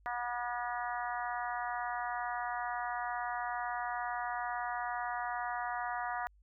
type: harmonic tone with a mistuned harmonic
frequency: 242.2 Hz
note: B3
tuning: 34 cents flat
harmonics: 3 / 4 / 5 / 6 / 7 / 8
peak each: -38 / -40 / -42 / -44 / -45 / -46 dBFS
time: 0.06-6.27 s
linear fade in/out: 0 ms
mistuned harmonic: 8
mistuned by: -15 cents
effects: added 50 Hz sine -61 dBFS peak until 6.42 s